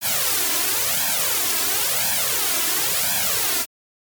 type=noise with flanger; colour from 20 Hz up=white; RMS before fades=-21 dBFS; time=0.01-3.66 s; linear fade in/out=50 ms; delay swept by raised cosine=1.2 to 3 ms; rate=0.96 Hz; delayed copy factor=+0.95; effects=high-pass 100 Hz 12 dB/octave + MP3 96 kbps